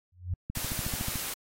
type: tone with exponential growth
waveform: sine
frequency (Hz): 89.4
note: F2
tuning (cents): +41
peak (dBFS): -24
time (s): 0.12-0.34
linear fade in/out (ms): 5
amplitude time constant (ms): 47
type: click train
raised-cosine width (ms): 5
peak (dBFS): -22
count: 10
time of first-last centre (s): 0.5-1.157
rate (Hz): 13.7
type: noise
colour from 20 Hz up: white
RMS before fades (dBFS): -35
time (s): 0.55-1.34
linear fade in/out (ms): 5
effects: AAC 48 kbps